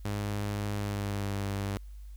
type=tone with pitch glide; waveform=sawtooth; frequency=102.9 to 99.62 Hz; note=G#2 to G2; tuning=-16 to +28 cents; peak=-27 dBFS; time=0.05-1.77 s; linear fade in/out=0 ms; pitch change=-56 cents; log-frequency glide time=0.75-1.35 s; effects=added 50 Hz sine -42 dBFS peak until 2.16 s + white hiss -67 dBFS RMS until 2.16 s